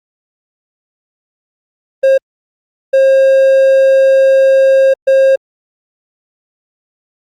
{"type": "tone bursts at uneven times", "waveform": "triangle", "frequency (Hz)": 536, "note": "C5", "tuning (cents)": 42, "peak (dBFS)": -3, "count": 3, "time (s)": [[2.03, 2.18], [2.93, 4.94], [5.07, 5.36]], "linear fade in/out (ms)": 10, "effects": ["Opus 32 kbps"]}